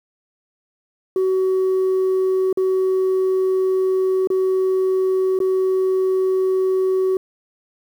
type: tone with dropouts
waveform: sine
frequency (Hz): 376.5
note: F#4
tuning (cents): +30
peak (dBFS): -13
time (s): 1.16-7.17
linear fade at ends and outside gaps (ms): 2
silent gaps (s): 2.528-2.573 / 4.273-4.302 / 5.39-5.402
effects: tanh soft clip ceiling -14 dBFS + 8-bit